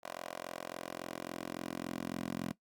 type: tone with high-pass filter sweep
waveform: 10% pulse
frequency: 43.59 Hz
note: F1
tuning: 3 cents flat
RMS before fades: -42 dBFS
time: 0.03-2.53 s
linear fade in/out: 10 ms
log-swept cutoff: 640 to 210 Hz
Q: 1.6
effects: noise-tail reverb RT60 0.1 s tail -17 dB re dry + Opus 48 kbps